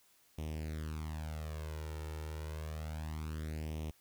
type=tone with flanger; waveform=sawtooth; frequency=77.78 Hz; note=D#2; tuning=in tune; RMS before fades=-41 dBFS; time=0.38-3.91 s; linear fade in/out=5 ms; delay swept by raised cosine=0.33 to 2.23 ms; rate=0.29 Hz; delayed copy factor=+0.8; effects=white hiss -68 dBFS RMS until 4 s